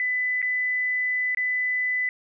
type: tone with dropouts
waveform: sine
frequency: 2000 Hz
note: B6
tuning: 21 cents sharp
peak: -22 dBFS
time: 0-2.09 s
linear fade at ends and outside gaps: 1 ms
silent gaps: 0.418-0.426 / 1.348-1.372 s
effects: none